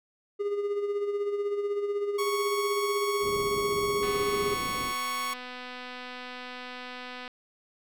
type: tone with tremolo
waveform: triangle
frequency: 407.7 Hz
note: G#4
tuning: 32 cents flat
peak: -23 dBFS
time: 0.39-4.55 s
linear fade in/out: 20 ms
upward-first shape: sine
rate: 16 Hz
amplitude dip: 50%
type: tone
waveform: sawtooth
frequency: 1108.7 Hz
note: C#6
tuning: in tune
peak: -26 dBFS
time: 2.18-5.34 s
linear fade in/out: 10 ms
type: low-pass noise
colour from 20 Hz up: white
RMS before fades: -40 dBFS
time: 3.2-4.95 s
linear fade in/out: 50 ms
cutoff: 440 Hz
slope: 24 dB/octave
type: click train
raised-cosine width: 0.3 ms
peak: -25 dBFS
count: 813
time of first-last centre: 4.03-7.278 s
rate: 250 Hz
effects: none